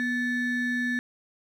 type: ring-modulated tone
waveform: triangle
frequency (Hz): 995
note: B5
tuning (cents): +13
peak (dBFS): -20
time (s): 0-0.99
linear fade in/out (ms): 0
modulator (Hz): 751
effects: none